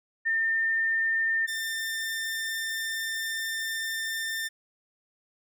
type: tone pair in turn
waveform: sine / sawtooth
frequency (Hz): 1807 / 1795.6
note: A6 / A6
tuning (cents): +46 / +35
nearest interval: unison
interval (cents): 11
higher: first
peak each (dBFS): -23 / -26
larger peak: first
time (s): 0.25-1.47 / 1.47-4.49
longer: second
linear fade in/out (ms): 20
effects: none